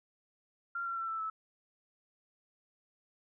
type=tone with pitch steps; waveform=sine; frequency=1384 / 1364.2 / 1344.6 / 1325.3 / 1306.3 Hz; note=F6 / F6 / E6 / E6 / E6; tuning=-16 / -41 / +34 / +9 / -16 cents; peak=-34 dBFS; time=0.75-1.3 s; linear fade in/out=5 ms; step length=110 ms; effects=none